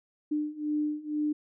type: beating tone pair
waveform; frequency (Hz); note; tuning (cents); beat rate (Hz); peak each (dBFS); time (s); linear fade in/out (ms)
sine; 298.9 / 301; D4 / D4; +31 / +43; 2.1; -32 / -30; 0.31-1.33; 10
effects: none